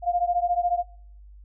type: beating tone pair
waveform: sine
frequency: 698.5 / 712.5 Hz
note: F5 / F5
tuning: 0 / +34 cents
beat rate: 14 Hz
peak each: -23 / -25 dBFS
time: 0.02-0.84 s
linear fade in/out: 50 ms
effects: noise-tail reverb RT60 0.7 s tail -23 dB re dry + added 50 Hz sine -44 dBFS peak until 1.44 s